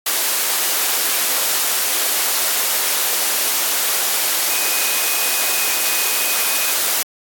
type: tone in noise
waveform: sine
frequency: 2497 Hz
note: D#7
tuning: 6 cents sharp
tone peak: -27 dBFS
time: 4.5-6.72 s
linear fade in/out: 5 ms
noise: white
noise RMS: -18 dBFS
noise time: 0.06-7.03 s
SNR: -12 dB
effects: high-pass 400 Hz 12 dB/octave + AAC 64 kbps